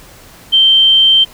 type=tone; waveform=sine; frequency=3130 Hz; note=G7; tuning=3 cents flat; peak=-5 dBFS; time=0.52-1.25 s; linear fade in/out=20 ms; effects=pink hiss -39 dBFS RMS until 1.33 s

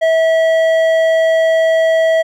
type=tone with hard clipping; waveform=sine; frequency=649 Hz; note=E5; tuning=27 cents flat; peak=-11 dBFS; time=0.01-2.23 s; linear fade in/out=20 ms; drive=8 dB; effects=none

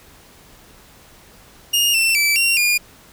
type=tone with pitch steps; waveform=sawtooth; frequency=2840 / 2688 / 2317 / 2751 / 2424 Hz; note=F7 / E7 / D7 / F7 / D#7; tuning=+28 / +33 / -24 / -27 / -46 cents; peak=-11 dBFS; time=1.73-2.78 s; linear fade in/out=10 ms; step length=210 ms; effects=pink hiss -47 dBFS RMS until 3.12 s

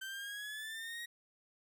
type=exponential sweep; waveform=30% pulse; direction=up; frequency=1546 to 1900 Hz; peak=-39 dBFS; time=0.01-1.06 s; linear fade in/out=10 ms; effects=none

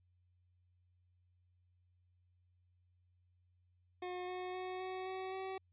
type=tone with pitch steps; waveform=25% pulse; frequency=361.4 / 365.2 / 369 / 372.9 / 376.7 / 380.7 Hz; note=F#4 / F#4 / F#4 / F#4 / F#4 / F#4; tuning=-41 / -23 / -5 / +14 / +31 / +49 cents; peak=-37 dBFS; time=4.02-5.58 s; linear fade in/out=5 ms; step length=260 ms; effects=added 89 Hz sine -70 dBFS peak until 5.72 s + resampled to 8000 Hz

